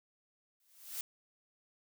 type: noise with exponential growth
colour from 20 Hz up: blue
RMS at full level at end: -37 dBFS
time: 0.6-1.01 s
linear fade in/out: 2 ms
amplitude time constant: 88 ms
effects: none